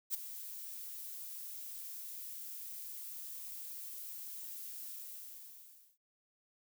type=noise with ADSR envelope; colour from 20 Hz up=violet; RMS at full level=-33 dBFS; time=0.1-5.98 s; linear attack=42 ms; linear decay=10 ms; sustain=-13 dB; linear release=1100 ms; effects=none